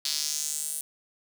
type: tone with high-pass filter sweep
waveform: sawtooth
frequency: 150 Hz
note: D3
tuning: 37 cents sharp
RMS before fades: -31 dBFS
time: 0.05-0.81 s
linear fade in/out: 2 ms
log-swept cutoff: 4400 to 9900 Hz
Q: 2.8
effects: none